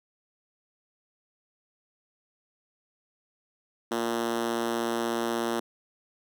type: tone with high-pass filter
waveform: 5% pulse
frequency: 116.54 Hz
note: A#2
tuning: in tune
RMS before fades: -29 dBFS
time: 3.91-5.6 s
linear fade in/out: 5 ms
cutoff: 280 Hz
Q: 3.9
effects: none